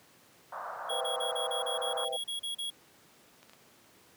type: band-pass noise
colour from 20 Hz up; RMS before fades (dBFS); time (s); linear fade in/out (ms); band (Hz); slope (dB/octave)
white; -40; 0.52-2.05; 5; 570 to 1400; 48
type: tone bursts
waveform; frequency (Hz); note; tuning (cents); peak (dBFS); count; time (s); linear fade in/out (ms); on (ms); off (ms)
square; 3322; G#7; 0; -34; 12; 0.89-2.704; 10; 120; 34
type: chord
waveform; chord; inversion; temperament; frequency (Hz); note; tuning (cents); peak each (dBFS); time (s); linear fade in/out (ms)
sine; C major seventh; third; just; 490.5 / 523.3 / 654.1 / 784.9; B4 / C5 / E5 / G5; -12 / 0 / -14 / +2; -39; 0.9-2.17; 5
type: clicks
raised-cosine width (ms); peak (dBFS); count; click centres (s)
0.2; -36; 3; 3.43 / 3.496 / 3.534
effects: pink hiss -60 dBFS RMS until 4.16 s + high-pass 150 Hz 12 dB/octave